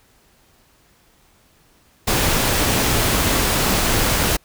pink noise, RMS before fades -18 dBFS, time 2.07-4.37 s, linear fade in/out 10 ms, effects pink hiss -56 dBFS RMS until 4.44 s

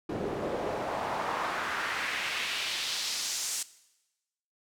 pink noise with band-pass filter sweep, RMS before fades -33 dBFS, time 0.09-3.63 s, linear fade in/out 5 ms, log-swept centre 340 to 7700 Hz, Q 1.6, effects noise-tail reverb RT60 1.0 s tail -18 dB re dry

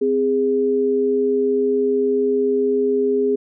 sine tone pair together, 259.1 / 412.2 Hz, C4 / G#4, -17 / -13 cents, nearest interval minor sixth, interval 804 cents, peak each -22 / -16 dBFS, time 0.01-3.36 s, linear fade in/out 10 ms, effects none

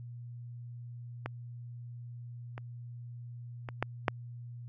clicks, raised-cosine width 0.5 ms, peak -20 / -27 / -24 / -14 / -10 dBFS, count 5, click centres 1.26 / 2.579 / 3.688 / 3.826 / 4.082 s, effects added 120 Hz sine -42 dBFS peak until 4.68 s

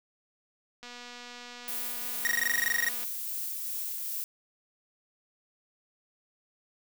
click train, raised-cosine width 0.2 ms, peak -28 dBFS, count 538, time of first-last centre 0.83-3.04 s, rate 243 Hz
violet noise with tremolo, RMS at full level -34 dBFS, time 1.68-4.24 s, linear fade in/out 0 ms, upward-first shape triangle, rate 2.5 Hz, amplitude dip 25%
45% pulse tone bursts, 1875 Hz, A#6, 10 cents sharp, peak -24 dBFS, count 16, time 2.25-2.886 s, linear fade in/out 0 ms, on 21 ms, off 20 ms
effects none

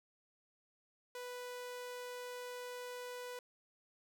sawtooth tone, 493.9 Hz, B4, in tune, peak -40 dBFS, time 1.15-3.39 s, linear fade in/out 2 ms, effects none

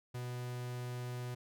45% pulse tone, 123.47 Hz, B2, in tune, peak -39 dBFS, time 0.14-1.35 s, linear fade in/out 10 ms, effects none

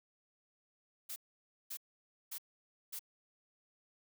blue noise bursts, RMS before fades -43 dBFS, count 4, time 1.09-2.994 s, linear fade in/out 10 ms, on 71 ms, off 540 ms, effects none

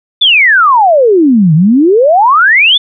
sine exponential two-way sweep, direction down then up, 3593 to 149.2 to 3593 Hz, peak -3 dBFS, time 0.21-2.78 s, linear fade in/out 10 ms, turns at 1.54 s, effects none

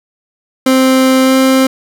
30% pulse tone with pitch glide, 261.5 to 263.5 Hz, C4 to C4, -1 to +12 cents, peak -4 dBFS, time 0.66-1.67 s, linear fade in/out 5 ms, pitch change +13 cents, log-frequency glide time 1.23-1.35 s, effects none

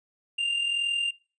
triangle tone with amplitude modulation, 2794 Hz, F7, in tune, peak -21 dBFS, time 0.38-1.11 s, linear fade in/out 10 ms, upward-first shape sine, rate 41.6 Hz, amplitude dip 50%, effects noise-tail reverb RT60 0.4 s tail -24 dB re dry + resampled to 22050 Hz

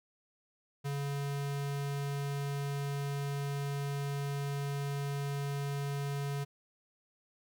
square tone, 141.2 Hz, C#3, 32 cents sharp, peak -34 dBFS, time 0.84-6.45 s, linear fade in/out 20 ms, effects none

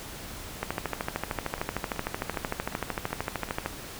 two click trains, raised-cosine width 0.5 ms, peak -23 / -13 dBFS, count 6 / 41, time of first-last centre 1.58-3.488 / 0.63-3.66 s, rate 2.62 / 13.2 Hz, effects pink hiss -41 dBFS RMS until 3.99 s

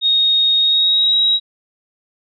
sine tone with pitch glide, 3729 to 3834 Hz, A#7 to A#7, 0 to +48 cents, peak -11 dBFS, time 0.01-1.4 s, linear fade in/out 50 ms, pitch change +48 cents, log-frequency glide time 0.59-1.15 s, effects none

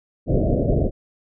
pink low-pass noise, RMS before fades -19 dBFS, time 0.26-0.91 s, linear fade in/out 50 ms, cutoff 670 Hz, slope 96 dB/octave, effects none

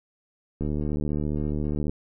click train, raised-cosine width 3 ms, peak -16 dBFS, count 97, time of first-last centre 0.61-1.895 s, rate 74.7 Hz, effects none

